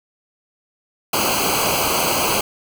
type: noise with comb filter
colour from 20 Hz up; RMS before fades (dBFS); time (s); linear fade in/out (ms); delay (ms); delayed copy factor
pink; -19; 1.13-2.41; 5; 0.55; -0.95
effects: none